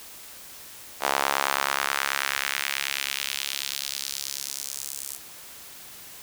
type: tone with high-pass filter sweep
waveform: sawtooth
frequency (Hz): 69.3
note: C#2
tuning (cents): 0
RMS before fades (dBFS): -29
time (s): 1-5.19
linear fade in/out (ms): 50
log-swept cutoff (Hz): 770 to 8600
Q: 1.4
effects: white hiss -44 dBFS RMS until 6.22 s